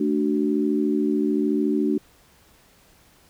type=chord; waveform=sine; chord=D major; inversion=second; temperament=equal with one note detuned; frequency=220 / 293.7 / 374.7 Hz; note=A3 / D4 / F#4; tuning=0 / 0 / +22 cents; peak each=-24 / -22 / -25 dBFS; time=0-1.98 s; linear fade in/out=5 ms; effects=pink hiss -56 dBFS RMS until 3.29 s